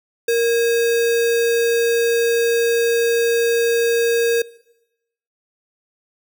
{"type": "tone with sample-and-hold", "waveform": "sine", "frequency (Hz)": 466.2, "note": "A#4", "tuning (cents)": 0, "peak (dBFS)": -14, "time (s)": [0.28, 4.42], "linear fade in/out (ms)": 5, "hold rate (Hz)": 2100, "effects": ["noise-tail reverb RT60 0.9 s tail -21 dB re dry"]}